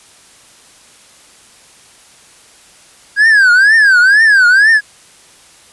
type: tone with vibrato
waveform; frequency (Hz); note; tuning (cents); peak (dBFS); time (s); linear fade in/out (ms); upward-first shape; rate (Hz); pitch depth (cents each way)
triangle; 1612; G6; +48; -3; 3.16-4.81; 50; triangle; 2.1; 230
effects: white hiss -43 dBFS RMS until 5.72 s + resampled to 24000 Hz